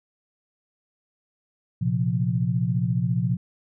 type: chord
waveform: sine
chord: Bb suspended second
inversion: none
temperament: just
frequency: 116.54 / 131.11 / 174.81 Hz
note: Bb2 / C3 / F3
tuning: 0 / +4 / +2 cents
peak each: -25 dBFS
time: 1.81-3.37 s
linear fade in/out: 10 ms
effects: none